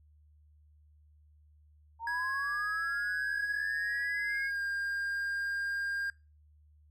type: linear sweep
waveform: sine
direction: up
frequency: 899 to 2194 Hz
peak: -36 dBFS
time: 1.99-4.51 s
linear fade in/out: 50 ms
type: tone with pitch glide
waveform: triangle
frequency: 1661.2 to 1607.4 Hz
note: G#6 to G6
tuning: 0 to +43 cents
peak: -30 dBFS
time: 2.07-6.1 s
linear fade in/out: 2 ms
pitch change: -57 cents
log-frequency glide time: 4.25-4.62 s
effects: noise-tail reverb RT60 0.3 s tail -23 dB re dry + added 75 Hz sine -59 dBFS peak until 6.9 s